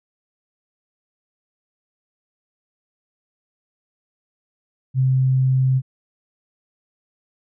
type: tone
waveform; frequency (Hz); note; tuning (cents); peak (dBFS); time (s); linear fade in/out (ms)
sine; 130.81; C3; 0; -14; 4.94-5.82; 50
effects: none